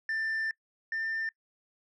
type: tone pair in turn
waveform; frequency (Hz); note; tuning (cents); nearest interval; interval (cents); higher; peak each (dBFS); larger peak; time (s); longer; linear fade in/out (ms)
sine; 1781 / 1794.4; A6 / A6; +21 / +34; unison; 13; second; -26 / -28; first; 0.09-0.51 / 0.92-1.29; first; 2
effects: noise-tail reverb RT60 0.1 s tail -26 dB re dry + tanh soft clip ceiling -28 dBFS